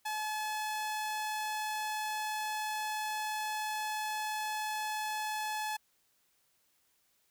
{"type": "tone", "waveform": "sawtooth", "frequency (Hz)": 857, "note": "A5", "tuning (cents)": -46, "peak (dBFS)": -30, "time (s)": [0.05, 5.77], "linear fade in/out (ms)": 10, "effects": ["white hiss -73 dBFS RMS until 7.3 s"]}